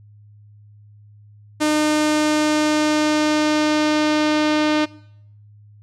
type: tone with low-pass filter sweep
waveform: sawtooth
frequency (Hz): 304.1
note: D#4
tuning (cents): -40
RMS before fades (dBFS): -18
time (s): 1.6-4.86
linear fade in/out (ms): 20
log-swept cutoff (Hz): 8900 to 4200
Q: 1.2
effects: noise-tail reverb RT60 0.7 s tail -21 dB re dry + added 104 Hz sine -44 dBFS peak until 5.82 s